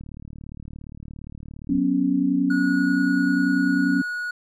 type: click train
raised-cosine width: 5 ms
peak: -26 dBFS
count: 67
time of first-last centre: 0.01-1.779 s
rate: 37.3 Hz
type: chord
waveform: sine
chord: F# suspended fourth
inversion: none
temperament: equal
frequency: 185 / 246.9 / 277.2 Hz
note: F#3 / B3 / C#4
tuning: 0 / 0 / 0 cents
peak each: -25 / -24 / -20 dBFS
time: 1.69-4.02 s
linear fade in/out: 5 ms
type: tone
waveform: triangle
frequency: 1457 Hz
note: F#6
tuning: 27 cents flat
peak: -24 dBFS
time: 2.5-4.31 s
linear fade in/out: 5 ms
effects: none